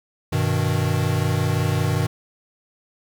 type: chord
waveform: square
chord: G augmented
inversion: none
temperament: equal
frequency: 98 / 123.47 / 155.56 Hz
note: G2 / B2 / D#3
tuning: 0 / 0 / 0 cents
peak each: -24 dBFS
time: 0.32-2.07 s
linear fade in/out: 10 ms
effects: 9-bit